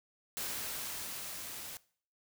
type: noise with level ramp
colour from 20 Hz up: white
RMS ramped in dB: -38 to -45 dBFS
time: 0.37-1.77 s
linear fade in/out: 0 ms
effects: noise-tail reverb RT60 0.5 s tail -20 dB re dry